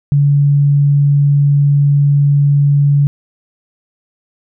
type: tone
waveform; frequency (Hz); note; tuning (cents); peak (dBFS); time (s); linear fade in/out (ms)
sine; 142.9; D3; -47; -7; 0.12-3.07; 0
effects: none